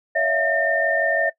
sine tone cluster, 564 / 656 / 702 / 1811 Hz, C#5 / E5 / F5 / A6, +30 / -9 / +9 / +49 cents, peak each -25 / -21 / -30 / -21 dBFS, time 0.15-1.3 s, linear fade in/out 10 ms, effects noise-tail reverb RT60 0.1 s tail -19 dB re dry

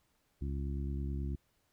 harmonic tone, 69.3 Hz, C#2, in tune, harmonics 1 / 2 / 3 / 4 / 5, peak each -35 / -41 / -45 / -47 / -49 dBFS, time 0.41-1.36 s, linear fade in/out 10 ms, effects pink hiss -75 dBFS RMS until 1.72 s

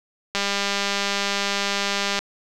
click train, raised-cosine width 0.2 ms, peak -6 dBFS, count 369, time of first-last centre 0.35-2.19 s, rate 200 Hz, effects none

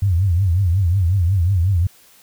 sine tone with vibrato, 91.4 Hz, F#2, 21 cents flat, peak -13 dBFS, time 0.02-1.87 s, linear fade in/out 5 ms, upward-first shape triangle, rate 5.5 Hz, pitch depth 210 cents each way, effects white hiss -50 dBFS RMS until 2.22 s

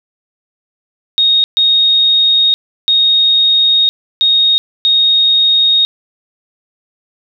sine tone bursts at uneven times, 3729 Hz, A#7, in tune, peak -7 dBFS, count 5, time 1.18-1.44 / 1.57-2.54 / 2.88-3.89 / 4.21-4.58 / 4.85-5.85 s, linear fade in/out 0 ms, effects none

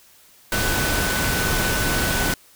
sine tone in noise, 1500 Hz, F#6, 23 cents sharp, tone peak -26 dBFS, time 0.52-2.34 s, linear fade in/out 2 ms, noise pink, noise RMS -22 dBFS, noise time 0.52-2.34 s, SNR -7 dB, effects white hiss -52 dBFS RMS until 2.55 s

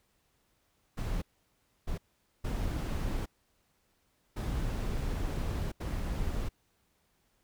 brown noise bursts at uneven times, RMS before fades -33 dBFS, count 5, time 0.97-1.22 / 1.87-1.98 / 2.44-3.26 / 4.36-5.72 / 5.8-6.49 s, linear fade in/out 10 ms, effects pink hiss -73 dBFS RMS until 7.43 s

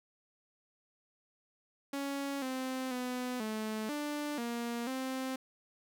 sawtooth tone with pitch steps, 278.6 / 259.7 / 250.1 / 217.2 / 294.8 / 236 / 261.7 Hz, C#4 / C4 / B3 / A3 / D4 / A#3 / C4, +9 / -13 / +22 / -22 / +7 / +22 / 0 cents, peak -31 dBFS, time 1.93-5.36 s, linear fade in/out 5 ms, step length 490 ms, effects none

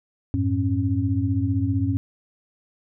sine tone cluster, 92.8 / 108.2 / 272.8 Hz, F#2 / A2 / C#4, +6 / -29 / -28 cents, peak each -24 dBFS, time 0.34-1.97 s, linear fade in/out 0 ms, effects none

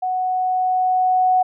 sine tone with level ramp, 740 Hz, F#5, in tune, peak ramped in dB -19 to -12 dBFS, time 0.02-1.43 s, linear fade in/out 10 ms, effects none

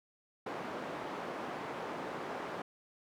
white band-pass noise, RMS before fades -41 dBFS, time 0.46-2.62 s, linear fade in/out 5 ms, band 200 to 980 Hz, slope 12 dB/octave, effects none

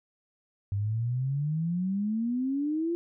sine exponential sweep, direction up, 98 to 346.6 Hz, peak -26 dBFS, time 0.72-2.95 s, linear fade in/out 0 ms, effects none

